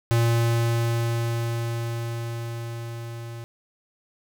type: tone with level ramp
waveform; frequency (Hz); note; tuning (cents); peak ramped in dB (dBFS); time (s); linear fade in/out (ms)
square; 116.54; A#2; 0; -18 to -35; 0.11-3.44; 0
effects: none